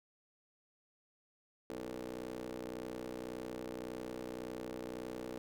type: ring-modulated tone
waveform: 20% pulse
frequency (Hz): 61.8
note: B1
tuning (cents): +2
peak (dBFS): -34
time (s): 1.7-5.38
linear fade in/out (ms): 0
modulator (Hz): 386
effects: none